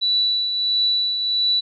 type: tone with tremolo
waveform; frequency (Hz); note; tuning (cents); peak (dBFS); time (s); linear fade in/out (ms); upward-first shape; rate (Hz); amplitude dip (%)
sine; 3951; B7; 0; -15; 0.01-1.61; 20; triangle; 1.5; 50
effects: none